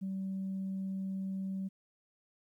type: tone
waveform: sine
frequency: 191.7 Hz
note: G3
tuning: 38 cents flat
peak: -33 dBFS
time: 0.01-1.69 s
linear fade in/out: 20 ms
effects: tanh soft clip ceiling -31 dBFS + 12-bit